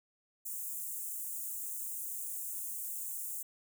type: high-pass noise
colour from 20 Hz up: white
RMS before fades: -40 dBFS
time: 0.45-3.43 s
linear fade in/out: 10 ms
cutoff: 7100 Hz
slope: 48 dB/octave
effects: none